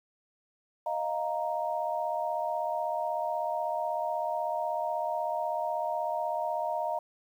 sine chord, Eb suspended second, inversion none, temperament equal, 622.3 / 698.5 / 932.3 Hz, Eb5 / F5 / Bb5, 0 / 0 / 0 cents, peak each -33 dBFS, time 0.86-6.99 s, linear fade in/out 5 ms, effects 10-bit

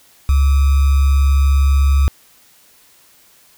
sine tone with sample-and-hold, 69.2 Hz, C#2, 2 cents flat, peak -9 dBFS, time 0.29-2.08 s, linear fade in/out 0 ms, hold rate 1225 Hz, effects white hiss -50 dBFS RMS until 3.57 s

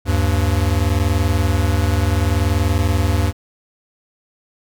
square tone pair together, 77.34 / 98 Hz, D#2 / G2, -10 / 0 cents, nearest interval major third, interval 410 cents, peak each -18 dBFS, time 0.05-3.33 s, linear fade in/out 50 ms, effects none

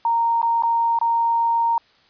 sine tone with dropouts, 927 Hz, A#5, 10 cents flat, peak -16 dBFS, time 0.05-1.78 s, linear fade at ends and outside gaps 2 ms, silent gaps 0.417-0.428 / 0.624-0.634 / 0.989-1.013 s, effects white hiss -56 dBFS RMS until 2.09 s + resampled to 11025 Hz

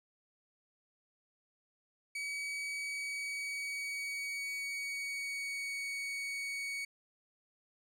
40% pulse tone with pitch glide, 2270 to 2236 Hz, C#7 to C#7, +41 to +14 cents, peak -36 dBFS, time 2.15-6.85 s, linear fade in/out 5 ms, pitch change -27 cents, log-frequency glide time 2.77-5.78 s, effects low-pass 11000 Hz 12 dB/octave

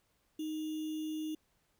sine tone with sample-and-hold, 311.1 Hz, D#4, in tune, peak -35 dBFS, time 0.39-1.35 s, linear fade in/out 5 ms, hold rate 3150 Hz, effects pink hiss -75 dBFS RMS until 1.79 s

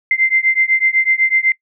sine beating tone pair, 2079 / 2087 Hz, C7 / C7, -12 / -5 cents, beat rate 8 Hz, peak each -15 dBFS, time 0.11-1.52 s, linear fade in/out 2 ms, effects noise-tail reverb RT60 0.1 s tail -22 dB re dry

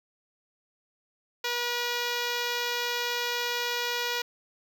5% pulse tone with notch filter, 481.9 Hz, B4, 43 cents flat, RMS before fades -30 dBFS, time 1.44-4.22 s, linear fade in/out 5 ms, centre 9800 Hz, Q 0.64, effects none

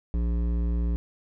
sine tone with hard clipping, 58.27 Hz, A#1, in tune, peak -25 dBFS, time 0.14-0.96 s, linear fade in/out 0 ms, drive 12 dB, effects none

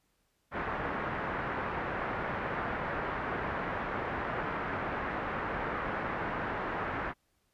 white low-pass noise, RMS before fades -35 dBFS, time 0.51-7.14 s, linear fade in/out 50 ms, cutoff 1700 Hz, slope 24 dB/octave, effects pink hiss -75 dBFS RMS until 7.53 s + resampled to 32000 Hz

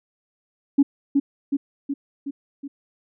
sine tone with echo, 280 Hz, C#4, 18 cents sharp, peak -10 dBFS, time 0.78-0.83 s, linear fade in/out 10 ms, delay 370 ms, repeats 5, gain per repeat -4 dB, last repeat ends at 2.68 s, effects tanh soft clip ceiling -6 dBFS

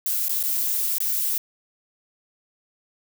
violet noise with dropouts, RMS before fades -24 dBFS, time 0.06-1.38 s, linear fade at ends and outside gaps 1 ms, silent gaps 0.283-0.294 / 0.429-0.437 / 0.983-1.003 s, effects none

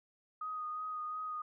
sine tone with vibrato, 1244.5 Hz, D#6, in tune, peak -37 dBFS, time 0.41-1.42 s, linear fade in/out 5 ms, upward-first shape sine, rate 2.8 Hz, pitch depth 18 cents each way, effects none

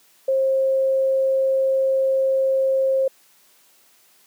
sine tone, 533 Hz, C5, 32 cents sharp, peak -16 dBFS, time 0.28-3.08 s, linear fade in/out 5 ms, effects white hiss -56 dBFS RMS until 4.26 s + high-pass 200 Hz 12 dB/octave

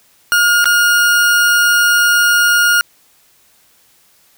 40% pulse tone with dropouts, 1426 Hz, F6, 36 cents sharp, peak -8 dBFS, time 0.32-2.81 s, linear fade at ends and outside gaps 0 ms, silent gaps 0.643-0.656 s, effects white hiss -52 dBFS RMS until 4.37 s

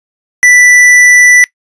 sine tone with hard clipping, 1975.5 Hz, B6, in tune, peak -3 dBFS, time 0.43-1.44 s, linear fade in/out 0 ms, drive 16 dB, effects noise-tail reverb RT60 0.1 s tail -21 dB re dry + resampled to 22050 Hz

